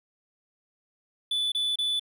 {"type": "tone bursts", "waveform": "triangle", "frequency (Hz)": 3478, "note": "A7", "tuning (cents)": -21, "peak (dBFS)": -23, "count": 3, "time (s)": [1.31, 1.996], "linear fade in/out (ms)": 5, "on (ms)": 210, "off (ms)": 28, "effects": []}